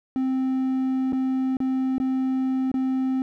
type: tone with dropouts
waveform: triangle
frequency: 261.6 Hz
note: C4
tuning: in tune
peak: -19 dBFS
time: 0.16-3.22 s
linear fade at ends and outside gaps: 1 ms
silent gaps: 1.123-1.13 / 1.569-1.603 / 1.982-2 / 2.716-2.741 s
effects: none